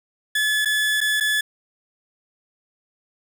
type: tone with dropouts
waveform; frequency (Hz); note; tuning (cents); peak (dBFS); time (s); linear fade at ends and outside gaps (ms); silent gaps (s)
30% pulse; 1719; A6; -41; -16; 0.35-1.41; 5; 0.649-0.656 / 1.006-1.012 / 1.201-1.207
effects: none